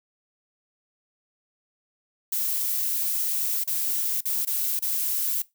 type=noise with dropouts; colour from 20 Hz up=violet; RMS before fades=-26 dBFS; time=2.32-5.42 s; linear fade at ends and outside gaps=5 ms; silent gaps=3.638-3.674 / 4.208-4.254 / 4.45-4.471 / 4.792-4.822 s; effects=noise-tail reverb RT60 0.2 s tail -20 dB re dry